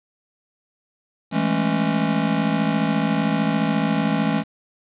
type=chord; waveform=square; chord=A major seventh; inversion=second; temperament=just; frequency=165 / 206.2 / 220 / 275 Hz; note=E3 / G#3 / A3 / C#4; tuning=+2 / -12 / 0 / -14 cents; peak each=-25 dBFS; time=1.31-4.44 s; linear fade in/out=50 ms; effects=resampled to 8000 Hz + 7-bit